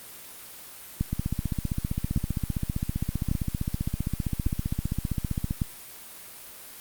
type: two click trains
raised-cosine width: 5 ms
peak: -14 / -12 dBFS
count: 68 / 5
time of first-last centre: 1.13-5.509 / 1.01-5.618 s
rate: 15.3 / 0.868 Hz
effects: white hiss -44 dBFS RMS until 6.8 s + Opus 32 kbps